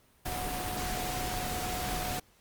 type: tone in noise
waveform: sine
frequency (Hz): 731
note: F#5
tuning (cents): -21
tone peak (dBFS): -37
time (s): 0.25-2.2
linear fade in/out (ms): 10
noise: pink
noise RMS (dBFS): -35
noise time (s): 0.25-2.2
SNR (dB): -5
effects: pink hiss -64 dBFS RMS until 2.4 s + Opus 32 kbps